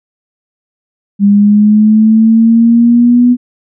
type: linear sweep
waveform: sine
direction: up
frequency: 200.2 to 246.9 Hz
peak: -3 dBFS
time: 1.19-3.37 s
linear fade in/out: 50 ms
effects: none